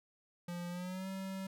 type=tone with pitch glide; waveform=square; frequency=174.61 to 191.52 Hz; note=F3 to G3; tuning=0 to -40 cents; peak=-40 dBFS; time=0.48-1.47 s; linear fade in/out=5 ms; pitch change=+160 cents; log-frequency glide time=0.69-1.08 s; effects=none